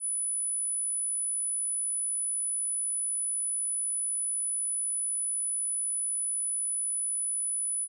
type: tone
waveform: sine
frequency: 9956 Hz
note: D#9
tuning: in tune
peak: -28 dBFS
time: 0-7.88 s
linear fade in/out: 50 ms
effects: none